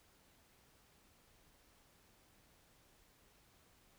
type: silence
effects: pink hiss -69 dBFS RMS until 3.98 s